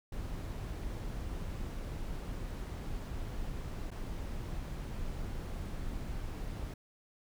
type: noise with dropouts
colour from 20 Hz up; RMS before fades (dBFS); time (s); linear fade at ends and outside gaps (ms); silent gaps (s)
brown; -39; 0.12-6.74; 5; 3.906-3.914
effects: none